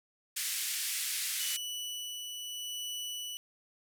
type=band-pass noise; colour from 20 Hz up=white; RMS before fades=-35 dBFS; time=0.36-1.57 s; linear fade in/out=10 ms; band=1800 to 13000 Hz; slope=24 dB/octave
type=tone with tremolo; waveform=sawtooth; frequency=2960 Hz; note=F#7; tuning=in tune; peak=-33 dBFS; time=1.4-3.37 s; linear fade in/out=0 ms; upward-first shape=sine; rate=0.82 Hz; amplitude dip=30%
effects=none